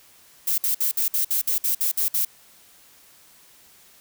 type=noise bursts; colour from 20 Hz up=violet; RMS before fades=-22 dBFS; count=11; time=0.47-2.25 s; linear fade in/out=5 ms; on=110 ms; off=57 ms; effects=white hiss -53 dBFS RMS until 4 s